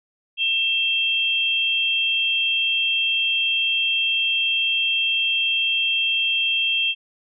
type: tone pair together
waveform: sine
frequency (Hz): 2681 / 3211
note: E7 / G7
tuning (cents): +29 / +41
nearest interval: minor third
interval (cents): 312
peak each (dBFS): -21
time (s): 0.37-6.95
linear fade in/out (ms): 50
effects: none